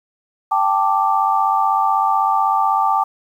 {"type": "chord", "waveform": "sine", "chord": "G suspended second", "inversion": "none", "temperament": "equal", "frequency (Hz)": [784, 880, 1174.7], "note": ["G5", "A5", "D6"], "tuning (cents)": [0, 0, 0], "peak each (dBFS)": -18, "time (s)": [0.51, 3.04], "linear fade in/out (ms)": 10, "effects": ["8-bit"]}